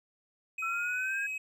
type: tone with pitch glide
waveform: triangle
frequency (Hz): 2523 to 2548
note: D#7 to D#7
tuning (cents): +23 to +41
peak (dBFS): -32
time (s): 0.58-1.38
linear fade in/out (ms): 5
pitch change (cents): +18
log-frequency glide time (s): 0.99-1.15
type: exponential sweep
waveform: sine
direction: up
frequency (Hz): 1329 to 1647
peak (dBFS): -32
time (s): 0.62-1.27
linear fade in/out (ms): 10
effects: none